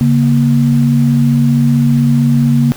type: tone pair together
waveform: sine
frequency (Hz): 140 / 235.5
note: C#3 / A#3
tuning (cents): +18 / +18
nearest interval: major sixth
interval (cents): 900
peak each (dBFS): -10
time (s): 0.01-2.72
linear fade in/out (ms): 0
effects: pink hiss -33 dBFS RMS until 2.76 s